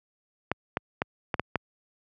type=clicks; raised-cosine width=0.5 ms; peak=-10 dBFS; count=6; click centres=0.516 / 0.771 / 1.019 / 1.342 / 1.396 / 1.557 s; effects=high-pass 80 Hz 12 dB/octave